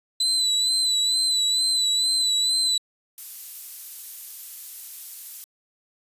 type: tone with vibrato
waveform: 35% pulse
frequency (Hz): 4000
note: B7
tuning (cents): +21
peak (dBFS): -18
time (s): 0.2-2.78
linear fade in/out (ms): 5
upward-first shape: sine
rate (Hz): 2.2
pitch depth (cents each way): 42
type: noise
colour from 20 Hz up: violet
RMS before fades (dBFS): -35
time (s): 3.18-5.44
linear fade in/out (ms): 0
effects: resampled to 32000 Hz